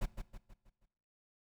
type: noise with echo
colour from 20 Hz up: brown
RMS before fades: -33 dBFS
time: 0.01-0.06 s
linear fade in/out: 10 ms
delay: 160 ms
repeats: 5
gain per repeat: -7 dB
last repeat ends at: 0.86 s
effects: noise-tail reverb RT60 0.8 s tail -19 dB re dry